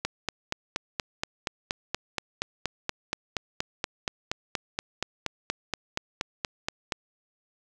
click train, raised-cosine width 0.2 ms, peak -10 dBFS, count 30, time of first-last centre 0.05-6.922 s, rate 4.22 Hz, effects none

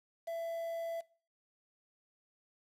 triangle tone with quantisation, 667 Hz, E5, 20 cents sharp, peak -34 dBFS, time 0.27-1.01 s, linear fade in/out 10 ms, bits 9, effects noise-tail reverb RT60 0.4 s tail -21 dB re dry + low-pass 12000 Hz 12 dB/octave

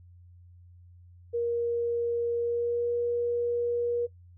sine tone with pitch glide, 471.6 to 477.4 Hz, A#4 to A#4, +20 to +41 cents, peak -25 dBFS, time 1.33-4.07 s, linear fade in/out 20 ms, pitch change +21 cents, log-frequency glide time 2.37-2.92 s, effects noise-tail reverb RT60 0.1 s tail -19 dB re dry + added 88 Hz sine -50 dBFS peak until 4.37 s

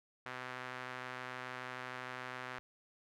sawtooth tone with band-pass filter, 126.8 Hz, B2, 46 cents sharp, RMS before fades -45 dBFS, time 0.26-2.59 s, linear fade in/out 0 ms, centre 1600 Hz, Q 1.4, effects none

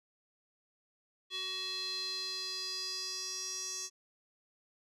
square tone with band-pass filter sweep, 375 Hz, F#4, 23 cents sharp, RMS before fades -39 dBFS, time 1.3-3.9 s, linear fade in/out 50 ms, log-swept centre 3600 to 6000 Hz, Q 6, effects none

